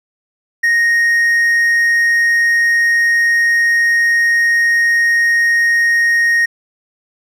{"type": "tone", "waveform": "triangle", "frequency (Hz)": 1864.7, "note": "A#6", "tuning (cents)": 0, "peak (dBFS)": -8, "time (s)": [0.63, 6.46], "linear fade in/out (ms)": 10, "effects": []}